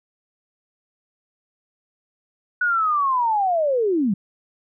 sine linear sweep, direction down, 1480 to 180 Hz, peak -17 dBFS, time 2.61-4.14 s, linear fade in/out 5 ms, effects none

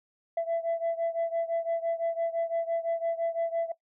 sine beating tone pair, 666 / 671.9 Hz, E5 / E5, +18 / +33 cents, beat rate 5.9 Hz, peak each -27 / -30 dBFS, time 0.37-3.72 s, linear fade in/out 5 ms, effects noise-tail reverb RT60 0.1 s tail -18 dB re dry + tanh soft clip ceiling -23 dBFS

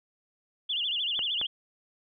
sine tone with vibrato, 3136 Hz, G7, in tune, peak -27 dBFS, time 0.69-1.47 s, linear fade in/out 10 ms, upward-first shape sine, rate 13 Hz, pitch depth 200 cents each way
clicks, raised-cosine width 0.5 ms, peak -23 dBFS, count 2, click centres 1.192 / 1.414 s
effects none

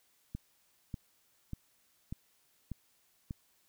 click train, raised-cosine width 5 ms, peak -26 dBFS, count 6, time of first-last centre 0.35-3.309 s, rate 1.69 Hz, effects white hiss -71 dBFS RMS until 3.68 s

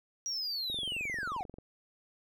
triangle linear sweep, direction down, 5750 to 702 Hz, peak -32 dBFS, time 0.26-1.43 s, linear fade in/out 0 ms
click train, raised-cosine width 2 ms, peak -33 dBFS, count 21, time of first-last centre 0.7-1.585 s, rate 22.6 Hz
effects none

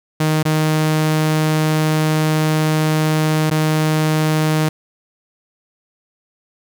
sawtooth tone with dropouts, 155.6 Hz, D#3, in tune, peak -10 dBFS, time 0.2-4.69 s, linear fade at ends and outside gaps 5 ms, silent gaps 0.429-0.452 / 3.501-3.511 s, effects none

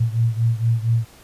sine beating tone pair, 113.8 / 118.1 Hz, A#2 / A#2, -41 / +23 cents, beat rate 4.3 Hz, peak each -18 / -21 dBFS, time 0-1.05 s, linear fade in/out 10 ms, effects pink hiss -48 dBFS RMS until 1.23 s + resampled to 32000 Hz

